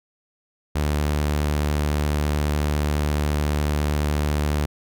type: tone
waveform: sawtooth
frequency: 74.2 Hz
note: D2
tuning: 18 cents sharp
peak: -16 dBFS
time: 0.75-4.66 s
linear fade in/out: 10 ms
effects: none